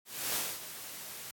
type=noise with ADSR envelope; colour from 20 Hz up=white; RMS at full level=-32 dBFS; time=0.05-1.31 s; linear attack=290 ms; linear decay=250 ms; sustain=-12 dB; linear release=4 ms; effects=high-pass 100 Hz 12 dB/octave + AAC 64 kbps